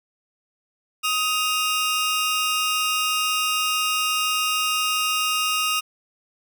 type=tone pair together; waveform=sawtooth; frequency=1255.1 / 2794 Hz; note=D#6 / F7; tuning=+15 / 0 cents; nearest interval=octave + major second; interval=1385 cents; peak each=-20 dBFS; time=1.03-5.81 s; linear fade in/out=20 ms; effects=none